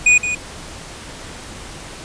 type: tone with echo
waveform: square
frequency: 2470 Hz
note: D#7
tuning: 13 cents flat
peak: -9 dBFS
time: 0.06-0.18 s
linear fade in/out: 5 ms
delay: 170 ms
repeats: 1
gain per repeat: -10 dB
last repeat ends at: 0.35 s
effects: pink hiss -34 dBFS RMS until 2.04 s + resampled to 22050 Hz